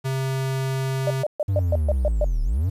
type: tone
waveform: square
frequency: 133.1 Hz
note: C3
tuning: 30 cents sharp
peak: -23 dBFS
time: 0.04-1.24 s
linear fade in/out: 20 ms
type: tone bursts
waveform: sine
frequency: 600 Hz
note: D5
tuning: 37 cents sharp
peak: -19 dBFS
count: 8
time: 1.07-2.244 s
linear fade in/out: 2 ms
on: 33 ms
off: 130 ms
type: linear two-way sweep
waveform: triangle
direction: down then up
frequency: 100 to 34.55 to 100 Hz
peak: -17 dBFS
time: 1.48-2.7 s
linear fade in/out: 10 ms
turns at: 2.43 s
effects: resampled to 32000 Hz + 9-bit